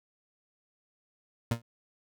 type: tone with exponential decay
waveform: 30% pulse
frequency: 116.54 Hz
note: A#2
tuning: in tune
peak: -21 dBFS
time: 1.51-1.62 s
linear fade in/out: 5 ms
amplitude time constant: 23 ms
effects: none